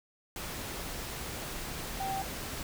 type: tone in noise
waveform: sine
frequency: 775 Hz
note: G5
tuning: 20 cents flat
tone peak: -32 dBFS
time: 2-2.22 s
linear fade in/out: 2 ms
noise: pink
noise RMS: -39 dBFS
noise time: 0.36-2.63 s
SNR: +4 dB
effects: none